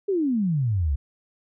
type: exponential sweep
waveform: sine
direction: down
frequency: 415.3 to 64.5 Hz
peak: -20 dBFS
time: 0.08-0.96 s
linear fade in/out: 10 ms
effects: none